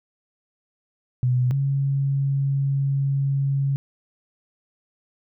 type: tone pair in turn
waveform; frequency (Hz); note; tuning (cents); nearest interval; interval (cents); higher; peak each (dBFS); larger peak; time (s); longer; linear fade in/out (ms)
sine; 125.4 / 138.08; B2 / C#3; +27 / -6; major second; 167; second; -17 / -19; first; 1.23-1.51 / 1.51-3.76; second; 0
effects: none